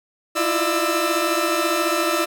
sawtooth tone cluster, 327.1 / 341.6 / 360 / 600 / 1319 Hz, E4 / F4 / F#4 / D5 / E6, -13 / -38 / -47 / +37 / +1 cents, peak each -23 / -21 / -29 / -20 / -20 dBFS, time 0.35-2.26 s, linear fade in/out 20 ms, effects none

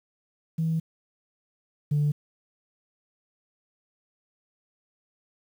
sine tone pair in turn, 161.9 / 147.24 Hz, E3 / D3, -31 / +5 cents, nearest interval major second, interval 164 cents, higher first, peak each -22 / -19 dBFS, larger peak second, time 0.58-0.8 / 1.91-2.12 s, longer first, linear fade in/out 10 ms, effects tanh soft clip ceiling -18 dBFS + 9-bit

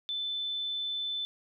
sine tone, 3520 Hz, A7, in tune, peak -31 dBFS, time 0.09-1.25 s, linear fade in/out 0 ms, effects none

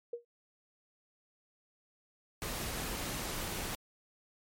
sine tone with exponential decay, 474.1 Hz, A#4, 29 cents sharp, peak -32 dBFS, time 0.13-0.25 s, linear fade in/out 5 ms, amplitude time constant 24 ms
pink noise, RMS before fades -38 dBFS, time 2.42-3.75 s, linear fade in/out 0 ms
effects MP3 64 kbps

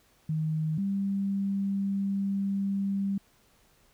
sine tone pair in turn, 156.8 / 197.15 Hz, D#3 / G3, +14 / +10 cents, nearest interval major third, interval 396 cents, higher second, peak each -26 dBFS, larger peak neither, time 0.29-0.78 / 0.78-3.18 s, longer second, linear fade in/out 5 ms, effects pink hiss -64 dBFS RMS until 3.93 s

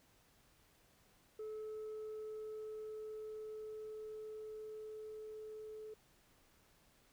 sine tone with level ramp, 432 Hz, A4, 32 cents flat, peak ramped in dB -40 to -46 dBFS, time 1.39-5.94 s, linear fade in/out 5 ms, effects tanh soft clip ceiling -42 dBFS + pink hiss -70 dBFS RMS until 7.12 s

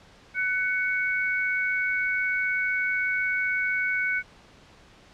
sine tone pair together, 1501 / 2226 Hz, F#6 / C#7, +24 / +7 cents, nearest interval perfect fifth, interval 683 cents, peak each -26 dBFS, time 0.34-4.23 s, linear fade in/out 50 ms, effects pink hiss -53 dBFS RMS until 5.13 s + low-pass 5000 Hz 12 dB/octave

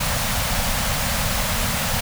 pink band-stop noise, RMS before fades -22 dBFS, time 0-2.01 s, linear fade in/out 10 ms, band 240 to 510 Hz, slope 48 dB/octave, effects none

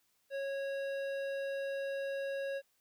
triangle tone with hard clipping, 550 Hz, C#5, 14 cents flat, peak -37 dBFS, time 0.3-2.62 s, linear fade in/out 50 ms, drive 16 dB, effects white hiss -75 dBFS RMS until 2.8 s

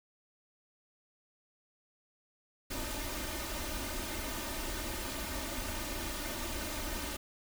pink noise with comb filter, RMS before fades -38 dBFS, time 2.7-7.17 s, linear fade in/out 10 ms, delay 3.3 ms, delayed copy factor +0.95, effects none

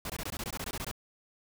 pink noise bursts, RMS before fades -37 dBFS, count 13, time 0.05-0.914 s, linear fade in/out 2 ms, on 48 ms, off 20 ms, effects none

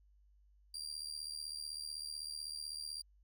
35% pulse tone with amplitude modulation, 4747 Hz, D8, 18 cents sharp, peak -37 dBFS, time 0.74-3.02 s, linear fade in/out 5 ms, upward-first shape sine, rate 75.9 Hz, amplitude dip 80%, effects added 50 Hz sine -64 dBFS peak until 3.23 s

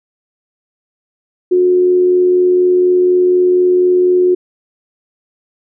sine tone with amplitude modulation, 362.3 Hz, F#4, 36 cents flat, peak -6 dBFS, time 1.51-4.35 s, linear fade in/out 10 ms, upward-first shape sine, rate 84.1 Hz, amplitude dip 30%, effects none

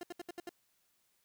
30% pulse tone bursts, 349.2 Hz, F4, in tune, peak -38 dBFS, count 6, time 0.01-0.492 s, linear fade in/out 2 ms, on 22 ms, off 70 ms, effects white hiss -75 dBFS RMS until 1.24 s

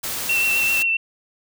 white noise, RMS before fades -27 dBFS, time 0.03-0.83 s, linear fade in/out 10 ms
sine tone with vibrato, 2700 Hz, E7, 41 cents sharp, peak -17 dBFS, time 0.29-0.97 s, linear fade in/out 5 ms, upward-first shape sine, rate 7.6 Hz, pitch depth 21 cents each way
effects none

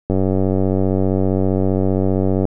click train, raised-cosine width 2 ms, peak -5 dBFS, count 225, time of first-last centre 0.1-2.453 s, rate 95.2 Hz, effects none

